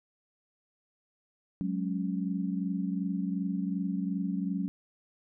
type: chord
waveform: sine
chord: F# suspended second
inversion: none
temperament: equal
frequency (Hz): 185 / 207.7 / 277.2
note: F#3 / G#3 / C#4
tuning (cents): 0 / 0 / 0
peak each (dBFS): -31 / -35 / -35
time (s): 1.61-4.68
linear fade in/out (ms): 0
effects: none